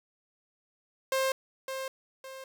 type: tone with echo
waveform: sawtooth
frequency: 530 Hz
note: C5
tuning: 22 cents sharp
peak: -22 dBFS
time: 1.12-1.32 s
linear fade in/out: 2 ms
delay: 560 ms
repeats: 2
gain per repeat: -8 dB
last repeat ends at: 2.44 s
effects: none